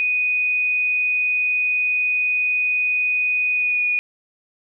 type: tone with pitch glide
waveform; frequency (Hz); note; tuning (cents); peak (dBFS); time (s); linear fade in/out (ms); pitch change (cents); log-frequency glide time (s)
sine; 2486 to 2460; D#7 to D#7; -2 to -20; -17; 0-3.99; 0; -18; 3.52-3.84
effects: none